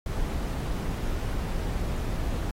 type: noise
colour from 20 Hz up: brown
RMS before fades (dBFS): -29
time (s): 0.06-2.51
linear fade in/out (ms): 2
effects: AAC 48 kbps